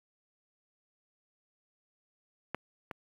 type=clicks; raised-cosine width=0.5 ms; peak=-18 / -23 dBFS; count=2; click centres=2.546 / 2.912 s; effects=high-pass 100 Hz 12 dB/octave + 9-bit